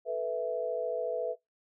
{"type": "chord", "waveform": "sine", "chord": "A suspended second", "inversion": "none", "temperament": "equal", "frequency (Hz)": [440, 493.9, 659.3], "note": ["A4", "B4", "E5"], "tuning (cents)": [0, 0, 0], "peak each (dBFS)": [-37, -33, -33], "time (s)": [0.05, 1.36], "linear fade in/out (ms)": 50, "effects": ["noise-tail reverb RT60 0.2 s tail -25 dB re dry"]}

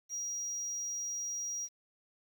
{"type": "tone", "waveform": "triangle", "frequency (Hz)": 5730, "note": "F8", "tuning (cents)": 44, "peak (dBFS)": -34, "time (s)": [0.09, 1.69], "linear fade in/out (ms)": 50, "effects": ["10-bit"]}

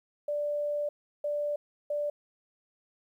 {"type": "tone bursts at uneven times", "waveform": "sine", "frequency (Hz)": 587.3, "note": "D5", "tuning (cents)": 0, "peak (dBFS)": -28, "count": 3, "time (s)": [[0.28, 0.89], [1.24, 1.56], [1.9, 2.1]], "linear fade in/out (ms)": 5, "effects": ["11-bit"]}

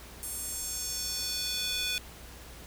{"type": "tone with high-pass filter sweep", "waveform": "square", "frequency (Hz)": 493.9, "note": "B4", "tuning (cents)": 0, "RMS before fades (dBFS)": -34, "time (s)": [0.23, 1.98], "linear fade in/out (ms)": 0, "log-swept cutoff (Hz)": [9500, 2900], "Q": 2.2, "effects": ["added 60 Hz sine -49 dBFS peak until 2.66 s", "pink hiss -49 dBFS RMS until 2.66 s"]}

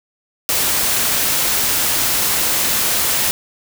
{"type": "noise", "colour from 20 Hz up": "white", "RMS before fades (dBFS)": -17, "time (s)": [0.49, 3.31], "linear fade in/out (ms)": 0, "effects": []}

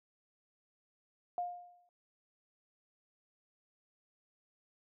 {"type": "tone with exponential decay", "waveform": "sine", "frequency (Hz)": 708, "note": "F5", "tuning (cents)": 23, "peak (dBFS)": -31, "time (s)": [1.38, 1.89], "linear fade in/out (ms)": 1, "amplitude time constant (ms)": 110, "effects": []}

